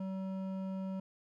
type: tone with hard clipping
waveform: triangle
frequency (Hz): 190.5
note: G3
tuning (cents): -49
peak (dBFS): -38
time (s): 0-1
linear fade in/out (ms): 5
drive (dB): 14
effects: none